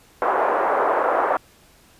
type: band-pass noise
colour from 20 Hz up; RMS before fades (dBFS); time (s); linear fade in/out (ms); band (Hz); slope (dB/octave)
pink; -20; 0.22-1.37; 0; 460 to 1300; 24
effects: pink hiss -53 dBFS RMS until 1.99 s + resampled to 32000 Hz